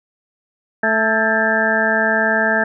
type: harmonic tone with a mistuned harmonic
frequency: 220 Hz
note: A3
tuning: in tune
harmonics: 1 / 2 / 3 / 4 / 6 / 7 / 8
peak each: -23 / -25 / -20 / -24 / -28 / -18 / -20 dBFS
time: 0.83-2.64 s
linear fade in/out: 5 ms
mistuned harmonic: 7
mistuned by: +67 cents
effects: none